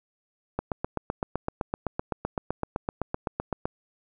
click train, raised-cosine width 1 ms, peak -13 dBFS, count 25, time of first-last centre 0.59-3.655 s, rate 7.83 Hz, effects none

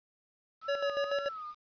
sine tone with vibrato, 1284 Hz, E6, 46 cents flat, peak -39 dBFS, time 0.61-1.55 s, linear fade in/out 50 ms, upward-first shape sine, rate 2 Hz, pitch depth 99 cents each way
square tone with tremolo, 564 Hz, C#5, 30 cents sharp, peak -29 dBFS, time 0.68-1.29 s, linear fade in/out 10 ms, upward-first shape square, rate 6.9 Hz, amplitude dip 60%
effects resampled to 11025 Hz + 10-bit

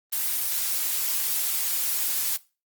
blue noise, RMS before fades -26 dBFS, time 0.12-2.37 s, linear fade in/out 10 ms, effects noise-tail reverb RT60 0.3 s tail -20 dB re dry + Opus 24 kbps

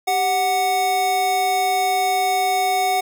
square tone pair together, 392 / 740 Hz, G4 / F#5, 0 / 0 cents, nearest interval major seventh, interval 1100 cents, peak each -28 / -18 dBFS, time 0.07-3.01 s, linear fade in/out 10 ms, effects none

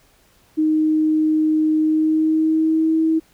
sine tone with pitch glide, 311.1 to 320.6 Hz, D#4 to E4, 0 to -48 cents, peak -14 dBFS, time 0.57-3.2 s, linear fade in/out 20 ms, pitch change +52 cents, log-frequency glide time 1.8-2.98 s, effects pink hiss -56 dBFS RMS until 3.33 s

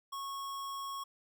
square tone, 1100 Hz, C#6, 14 cents flat, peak -39 dBFS, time 0.12-1.04 s, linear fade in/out 10 ms, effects none

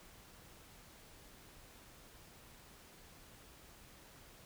silence, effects pink hiss -59 dBFS RMS until 4.45 s

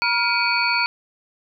sine tone cluster, 957 / 1403 / 2285 / 2484 / 4450 Hz, A#5 / F6 / D7 / D#7 / C#8, +45 / +8 / -48 / -3 / +6 cents, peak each -24 dBFS, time 0.02-0.86 s, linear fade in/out 0 ms, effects none

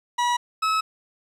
40% pulse tone pair in turn, 968 / 1292.1 Hz, B5 / E6, -35 / -35 cents, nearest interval perfect fourth, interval 500 cents, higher second, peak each -19 dBFS, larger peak neither, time 0.18-0.37 / 0.62-0.81 s, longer neither, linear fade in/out 10 ms, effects low-pass 7000 Hz 12 dB/octave + 9-bit

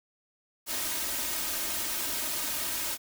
white noise with comb filter, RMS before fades -32 dBFS, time 0.66-2.98 s, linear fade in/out 50 ms, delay 3.2 ms, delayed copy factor +0.65, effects none

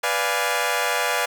15% pulse chord, B diminished seventh, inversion none, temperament equal, 493.9 / 587.3 / 698.5 / 830.6 Hz, B4 / D5 / F5 / Ab5, 0 / 0 / 0 / 0 cents, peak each -20 dBFS, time 0.03-1.26 s, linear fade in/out 10 ms, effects none

